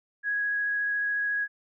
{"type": "tone with vibrato", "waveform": "sine", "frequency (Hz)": 1661.2, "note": "G#6", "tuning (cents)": 0, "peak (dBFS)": -25, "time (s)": [0.23, 1.48], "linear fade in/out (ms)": 50, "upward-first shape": "triangle", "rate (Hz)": 14, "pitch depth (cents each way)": 9, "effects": []}